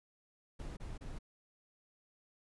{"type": "noise bursts", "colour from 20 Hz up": "brown", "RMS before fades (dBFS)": -44, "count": 3, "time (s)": [0.59, 1.188], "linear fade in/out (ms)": 10, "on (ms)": 180, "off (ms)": 29, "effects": ["resampled to 24000 Hz"]}